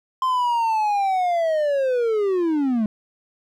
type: linear sweep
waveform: triangle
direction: down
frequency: 1046.5 to 207.1 Hz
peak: -16 dBFS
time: 0.22-2.86 s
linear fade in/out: 2 ms
effects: none